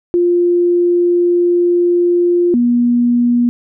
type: tone pair in turn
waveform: sine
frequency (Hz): 350 / 241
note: F4 / B3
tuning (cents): +4 / -42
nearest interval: tritone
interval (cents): 646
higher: first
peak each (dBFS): -9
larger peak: neither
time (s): 0.14-2.54 / 2.54-3.49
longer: first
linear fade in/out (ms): 0
effects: none